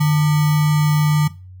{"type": "tone with sample-and-hold", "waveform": "sine", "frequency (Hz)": 151.1, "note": "D3", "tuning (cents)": 50, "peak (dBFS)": -12, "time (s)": [0, 1.28], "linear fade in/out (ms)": 10, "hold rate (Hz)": 1050, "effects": ["noise-tail reverb RT60 0.3 s tail -17 dB re dry", "added 92 Hz sine -36 dBFS peak until 1.6 s"]}